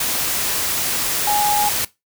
sine tone in noise, 830.6 Hz, G#5, in tune, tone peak -16 dBFS, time 1.27-1.69 s, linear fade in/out 5 ms, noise white, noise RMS -21 dBFS, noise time 0-1.85 s, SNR +2 dB, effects noise-tail reverb RT60 0.2 s tail -19 dB re dry

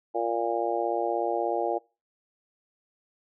harmonic tone, 116.54 Hz, A#2, in tune, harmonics 3 / 4 / 5 / 6 / 7, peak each -31 / -31 / -31 / -31 / -31 dBFS, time 0.14-1.79 s, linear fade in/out 20 ms, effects noise-tail reverb RT60 0.3 s tail -24 dB re dry

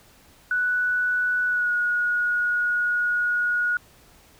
sine tone with pitch glide, 1480 to 1449.5 Hz, F#6 to F#6, 0 to -36 cents, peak -20 dBFS, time 0.51-3.77 s, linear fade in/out 2 ms, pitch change -36 cents, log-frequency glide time 1.47-1.72 s, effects pink hiss -54 dBFS RMS until 4.39 s

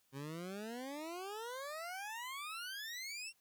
20% pulse exponential sweep, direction up, 132.3 to 2781 Hz, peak -38 dBFS, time 0.12-3.33 s, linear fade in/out 50 ms, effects white hiss -75 dBFS RMS until 3.4 s

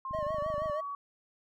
sine tone with pitch glide, 1061 to 1130.6 Hz, C6 to C#6, +24 to +34 cents, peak -35 dBFS, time 0.05-0.95 s, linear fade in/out 2 ms, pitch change +110 cents, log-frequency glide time 0.21-0.4 s
click train, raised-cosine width 5 ms, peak -32 dBFS, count 16, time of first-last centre 0.11-0.698 s, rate 25.5 Hz
triangle tone with vibrato, 611 Hz, D#5, 32 cents flat, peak -30 dBFS, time 0.13-0.81 s, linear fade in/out 10 ms, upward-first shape triangle, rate 6.3 Hz, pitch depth 94 cents each way
effects none

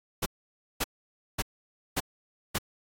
pink noise bursts, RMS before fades -28 dBFS, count 5, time 0.22-2.585 s, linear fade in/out 10 ms, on 41 ms, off 540 ms, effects AAC 64 kbps

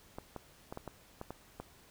clicks, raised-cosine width 1 ms, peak -27 dBFS, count 8, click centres 0.185 / 0.363 / 0.725 / 0.774 / 0.877 / 1.214 / 1.306 / 1.6 s, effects pink hiss -61 dBFS RMS until 1.9 s

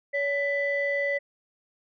sine tone pair together, 566 / 1990.4 Hz, C#5 / B6, +36 / +13 cents, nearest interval octave + minor seventh, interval 2177 cents, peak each -26 dBFS, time 0.13-1.19 s, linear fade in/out 20 ms, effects tanh soft clip ceiling -17 dBFS

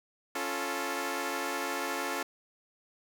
10% pulse chord, Db augmented, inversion none, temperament equal, 277.2 / 349.2 / 440 Hz, Db4 / F4 / A4, 0 / 0 / 0 cents, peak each -28 dBFS, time 0.35-2.23 s, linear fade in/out 5 ms, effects none

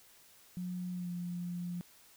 sine tone with pitch glide, 180 to 175.69 Hz, F#3 to F3, -47 to +11 cents, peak -36 dBFS, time 0.57-1.81 s, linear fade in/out 0 ms, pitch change -42 cents, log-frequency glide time 0.94-1.1 s, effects white hiss -61 dBFS RMS until 2.16 s

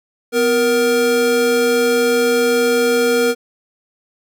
square tone pair together, 250 / 470.7 Hz, B3 / A#4, +21 / +17 cents, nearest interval major seventh, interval 1096 cents, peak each -21 / -14 dBFS, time 0.32-3.35 s, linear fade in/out 50 ms, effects none

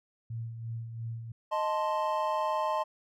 sine tone with tremolo, 114.6 Hz, A#2, 29 cents flat, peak -33 dBFS, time 0.3-1.32 s, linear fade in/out 5 ms, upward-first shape sine, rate 2.9 Hz, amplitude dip 50%
triangle chord, A diminished, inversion second, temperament equal, 622.3 / 880 / 1046.5 Hz, Eb5 / A5 / C6, 0 / 0 / 0 cents, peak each -30 dBFS, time 1.51-2.84 s, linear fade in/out 20 ms
effects none

